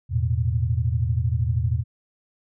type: chord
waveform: sine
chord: E suspended fourth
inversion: none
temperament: equal with one note detuned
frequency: 82.41 / 110 / 122.76 Hz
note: E2 / A2 / B2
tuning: 0 / 0 / -10 cents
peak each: -24 dBFS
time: 0.09-1.84 s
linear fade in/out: 50 ms
effects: none